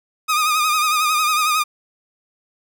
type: tone with vibrato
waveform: sawtooth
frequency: 1235 Hz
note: D#6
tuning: 13 cents flat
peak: -12 dBFS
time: 0.28-1.64 s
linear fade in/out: 20 ms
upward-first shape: sine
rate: 11 Hz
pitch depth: 54 cents each way
effects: none